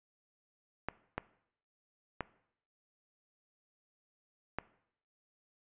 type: clicks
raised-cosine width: 0.5 ms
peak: -19 dBFS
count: 4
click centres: 0.886 / 1.18 / 2.207 / 4.586 s
effects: noise-tail reverb RT60 0.7 s tail -19 dB re dry + resampled to 8000 Hz